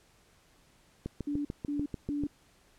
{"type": "click train", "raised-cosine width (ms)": 3, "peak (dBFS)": -22, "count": 9, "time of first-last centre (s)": [1.06, 2.236], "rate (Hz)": 6.8}
{"type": "tone bursts", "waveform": "sine", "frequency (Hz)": 290.1, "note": "D4", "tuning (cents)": -21, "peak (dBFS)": -30, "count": 3, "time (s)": [1.27, 2.27], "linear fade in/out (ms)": 5, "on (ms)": 180, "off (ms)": 230}
{"effects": ["pink hiss -64 dBFS RMS until 2.78 s", "low-pass 11000 Hz 12 dB/octave"]}